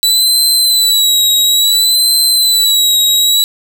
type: tone with vibrato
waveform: sawtooth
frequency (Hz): 3953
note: B7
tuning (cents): +1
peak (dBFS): -5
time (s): 0.03-3.44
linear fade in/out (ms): 0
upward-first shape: sine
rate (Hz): 0.58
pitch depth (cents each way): 59
effects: none